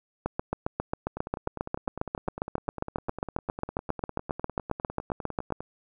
two click trains, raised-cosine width 1 ms, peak -21 / -13 dBFS, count 45 / 40, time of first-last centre 1.17-5.605 / 0.26-5.523 s, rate 9.92 / 7.41 Hz, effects none

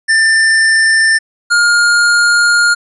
square tone pair in turn, 1786 / 1417.5 Hz, A6 / F6, +25 / +25 cents, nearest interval major third, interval 400 cents, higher first, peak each -8 dBFS, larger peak neither, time 0.08-1.19 / 1.5-2.75 s, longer second, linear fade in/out 20 ms, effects resampled to 24000 Hz

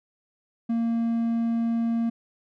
triangle tone with hard clipping, 230.8 Hz, A#3, 17 cents flat, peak -23 dBFS, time 0.69-2.1 s, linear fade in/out 10 ms, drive 6 dB, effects none

